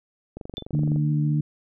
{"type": "click train", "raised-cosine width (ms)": 2, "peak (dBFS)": -22, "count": 15, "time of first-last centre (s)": [0.37, 0.961], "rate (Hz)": 23.7}
{"type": "tone with exponential decay", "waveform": "sine", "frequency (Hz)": 3520, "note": "A7", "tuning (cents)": 0, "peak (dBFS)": -27, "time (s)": [0.57, 0.65], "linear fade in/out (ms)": 0, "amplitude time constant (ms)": 17}
{"type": "harmonic tone", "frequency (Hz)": 74.7, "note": "D2", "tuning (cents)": 30, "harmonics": [2, 3, 4], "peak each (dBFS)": [-20, -31, -30], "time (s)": [0.73, 1.41], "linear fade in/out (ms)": 5}
{"effects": []}